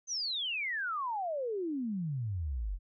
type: exponential sweep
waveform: sine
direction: down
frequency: 6320 to 41.85 Hz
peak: -32 dBFS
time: 0.07-2.79 s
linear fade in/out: 50 ms
effects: none